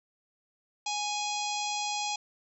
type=harmonic tone; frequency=830.6 Hz; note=G#5; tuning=in tune; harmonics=1 / 3 / 4 / 5 / 6 / 7 / 8 / 9; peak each=-33 / -38 / -39 / -40 / -41 / -41 / -42 / -43 dBFS; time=0.86-2.16 s; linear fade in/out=5 ms; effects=none